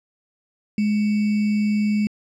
sine tone with sample-and-hold, 210 Hz, G#3, 19 cents sharp, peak -17 dBFS, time 0.78-2.07 s, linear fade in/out 2 ms, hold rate 2450 Hz, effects low-pass 5000 Hz 12 dB/octave

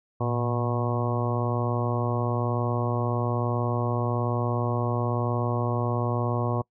harmonic tone with a mistuned harmonic, 121.1 Hz, B2, 34 cents flat, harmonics 1 / 2 / 3 / 4 / 5 / 6 / 7 / 8 / 9, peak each -26 / -33 / -33 / -34 / -34 / -36 / -39 / -37 / -35 dBFS, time 0.2-6.62 s, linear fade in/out 10 ms, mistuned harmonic 1, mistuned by -86 cents, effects noise-tail reverb RT60 0.1 s tail -24 dB re dry

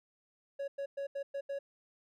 triangle tone bursts at uneven times, 557 Hz, C#5, 8 cents sharp, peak -33 dBFS, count 6, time 0.59-0.68 / 0.78-0.86 / 0.97-1.07 / 1.15-1.23 / 1.34-1.41 / 1.49-1.59 s, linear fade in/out 10 ms, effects none

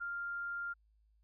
sine tone, 1396.9 Hz, F6, in tune, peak -37 dBFS, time 0-0.74 s, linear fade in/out 20 ms, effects added 53 Hz sine -67 dBFS peak until 1.23 s

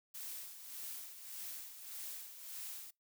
blue noise with tremolo, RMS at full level -45 dBFS, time 0.14-2.91 s, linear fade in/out 10 ms, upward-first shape sine, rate 1.7 Hz, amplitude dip 60%, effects noise-tail reverb RT60 0.2 s tail -26 dB re dry

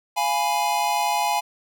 square chord, F diminished, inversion none, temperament equal, 698.5 / 830.6 / 987.8 Hz, F5 / Ab5 / Cb6, 0 / 0 / 0 cents, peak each -28 / -23 / -27 dBFS, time 0.16-1.41 s, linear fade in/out 20 ms, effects none

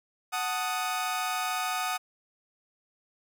sawtooth chord, D# diminished, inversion first, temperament equal, 740 / 880 / 1244.5 Hz, F#5 / A5 / D#6, 0 / 0 / 0 cents, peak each -28 / -34 / -28 dBFS, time 0.32-1.98 s, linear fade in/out 20 ms, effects none

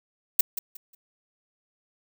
violet noise with echo, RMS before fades -17 dBFS, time 0.39-0.41 s, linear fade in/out 5 ms, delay 180 ms, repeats 3, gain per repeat -12 dB, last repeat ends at 0.95 s, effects none

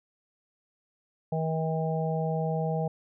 harmonic tone, 160 Hz, D#3, 49 cents sharp, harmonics 1 / 3 / 4 / 5, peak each -28 / -33 / -34 / -35 dBFS, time 1.32-2.88 s, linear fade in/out 5 ms, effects none

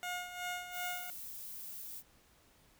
15% pulse tone with tremolo, 717 Hz, F5, 45 cents sharp, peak -30 dBFS, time 0.03-1.1 s, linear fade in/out 0 ms, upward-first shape sine, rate 2.7 Hz, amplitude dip 65%
violet noise, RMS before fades -46 dBFS, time 0.71-2.03 s, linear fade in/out 50 ms
effects pink hiss -66 dBFS RMS until 2.79 s

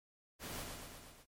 pink noise with echo, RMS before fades -45 dBFS, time 0.39-0.66 s, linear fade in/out 50 ms, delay 120 ms, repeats 5, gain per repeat -3 dB, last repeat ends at 1.26 s, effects MP3 64 kbps

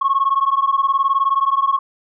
sine beating tone pair, 1085 / 1104 Hz, C#6 / C#6, -37 / -7 cents, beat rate 19 Hz, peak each -16 dBFS, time 0.01-1.79 s, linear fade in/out 10 ms, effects tanh soft clip ceiling -8 dBFS

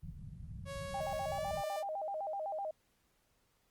white low-pass noise, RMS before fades -47 dBFS, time 0.02-1.63 s, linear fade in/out 20 ms, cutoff 180 Hz, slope 48 dB/octave
sawtooth tone with pitch glide, 554.4 to 594.2 Hz, C#5 to D5, 0 to +20 cents, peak -38 dBFS, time 0.65-1.84 s, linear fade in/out 50 ms, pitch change +120 cents, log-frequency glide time 1.25-1.55 s
sine tone with vibrato, 705 Hz, F5, 16 cents sharp, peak -36 dBFS, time 0.94-2.71 s, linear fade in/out 5 ms, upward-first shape square, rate 7.9 Hz, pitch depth 210 cents each way
effects pink hiss -75 dBFS RMS until 3.7 s + Opus 32 kbps

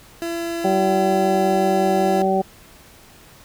30% pulse tone, 337 Hz, E4, 38 cents sharp, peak -21 dBFS, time 0.22-2.22 s, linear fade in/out 0 ms
harmonic tone, 191.2 Hz, G3, 43 cents flat, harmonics 1 / 2 / 3 / 4, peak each -22 / -21 / -23 / -20 dBFS, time 0.64-2.42 s, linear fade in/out 10 ms
effects pink hiss -47 dBFS RMS until 3.44 s

